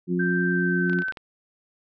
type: harmonic tone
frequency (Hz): 89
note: F2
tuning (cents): +33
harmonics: 2 / 3 / 4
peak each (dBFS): -23 / -30 / -27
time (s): 0.07-1.04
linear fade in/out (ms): 50
type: tone with pitch glide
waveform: sine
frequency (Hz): 1568 to 1530.4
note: G6 to G6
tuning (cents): 0 to -42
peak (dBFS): -25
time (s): 0.19-1.12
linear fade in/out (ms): 10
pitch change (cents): -42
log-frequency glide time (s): 0.51-0.95
type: clicks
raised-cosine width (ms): 0.3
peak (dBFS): -23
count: 7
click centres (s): 0.897 / 0.932 / 0.988 / 1.021 / 1.084 / 1.123 / 1.172
effects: none